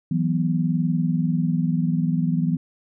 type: chord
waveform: sine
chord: E suspended second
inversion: none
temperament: equal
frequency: 164.81 / 185 / 246.9 Hz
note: E3 / F#3 / B3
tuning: 0 / 0 / 0 cents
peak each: -21 / -25 / -25 dBFS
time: 0.11-2.57 s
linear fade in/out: 5 ms
effects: none